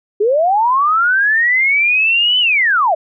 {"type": "linear two-way sweep", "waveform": "sine", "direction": "up then down", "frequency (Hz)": [392, 3037, 590], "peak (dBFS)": -10, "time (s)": [0.2, 2.95], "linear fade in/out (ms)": 10, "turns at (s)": 2.39, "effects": []}